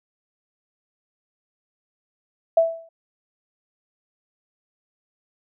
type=tone with exponential decay; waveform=sine; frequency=659.3 Hz; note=E5; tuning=in tune; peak=-10 dBFS; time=2.57-2.89 s; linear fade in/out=5 ms; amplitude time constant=69 ms; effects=none